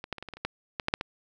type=clicks; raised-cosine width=0.3 ms; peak=-22 / -15 / -24 / -23 / -24 / -23 / -30 / -13 / -14 / -10 / -7 / -15 dBFS; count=12; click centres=0.041 / 0.127 / 0.183 / 0.226 / 0.287 / 0.337 / 0.37 / 0.45 / 0.798 / 0.884 / 0.939 / 1.011 s; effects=none